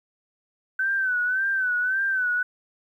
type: tone with vibrato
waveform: sine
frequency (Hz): 1522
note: F#6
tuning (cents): +48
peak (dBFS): -21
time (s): 0.79-2.43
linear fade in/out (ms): 5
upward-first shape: sine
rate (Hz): 1.8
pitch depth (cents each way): 75
effects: 10-bit